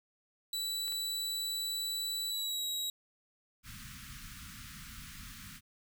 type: tone with pitch glide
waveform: sawtooth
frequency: 3950 to 3844 Hz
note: B7 to B7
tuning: 0 to -48 cents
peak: -31 dBFS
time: 0.53-2.9 s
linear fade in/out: 2 ms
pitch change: -48 cents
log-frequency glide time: 2.28-2.66 s
type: clicks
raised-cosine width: 0.2 ms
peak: -32 dBFS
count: 2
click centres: 0.88 / 0.923 s
type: band-stop noise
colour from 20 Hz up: pink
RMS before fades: -48 dBFS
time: 3.63-5.61 s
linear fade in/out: 50 ms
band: 250 to 1200 Hz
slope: 48 dB/octave
effects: none